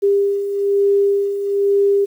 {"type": "beating tone pair", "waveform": "sine", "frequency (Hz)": [399.4, 400.5], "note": ["G4", "G4"], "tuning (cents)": [32, 37], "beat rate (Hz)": 1.1, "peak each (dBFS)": [-21, -14], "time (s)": [0.02, 2.06], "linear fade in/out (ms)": 20, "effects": ["8-bit"]}